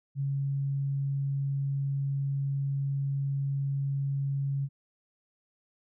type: tone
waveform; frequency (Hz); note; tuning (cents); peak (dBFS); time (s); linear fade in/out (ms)
sine; 138.59; C#3; 0; -27; 0.15-4.69; 50
effects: none